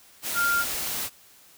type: tone in noise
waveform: sine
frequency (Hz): 1396.9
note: F6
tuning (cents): 0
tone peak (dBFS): -21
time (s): 0.34-0.65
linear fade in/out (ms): 50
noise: white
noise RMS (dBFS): -30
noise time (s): 0.22-1.1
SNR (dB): +6
effects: white hiss -54 dBFS RMS until 1.57 s